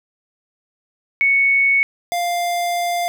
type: tone pair in turn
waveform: sine / square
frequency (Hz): 2217 / 698.3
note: C#7 / F5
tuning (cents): 0 / 0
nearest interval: octave + minor sixth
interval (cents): 2000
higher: first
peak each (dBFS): -12 / -19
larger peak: first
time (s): 1.21-1.83 / 2.12-3.08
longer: second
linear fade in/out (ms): 0
effects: none